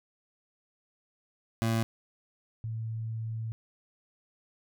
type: tone pair in turn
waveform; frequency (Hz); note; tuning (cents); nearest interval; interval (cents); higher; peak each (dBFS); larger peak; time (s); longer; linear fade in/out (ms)
25% pulse / sine; 113.4 / 112.1; A#2 / A2; -47 / +33; unison; 20; first; -22 / -32; first; 1.62-1.83 / 2.64-3.52; second; 0
effects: none